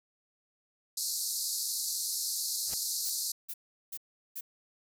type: band-pass noise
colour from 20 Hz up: pink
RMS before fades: -34 dBFS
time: 0.97-3.32 s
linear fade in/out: 5 ms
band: 4100 to 14000 Hz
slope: 96 dB/octave
type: noise with exponential growth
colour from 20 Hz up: pink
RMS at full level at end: -40 dBFS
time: 2.63-2.74 s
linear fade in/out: 2 ms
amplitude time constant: 23 ms
type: noise bursts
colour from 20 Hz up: violet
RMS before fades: -39 dBFS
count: 4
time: 3.05-4.41 s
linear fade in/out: 10 ms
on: 55 ms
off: 380 ms
effects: none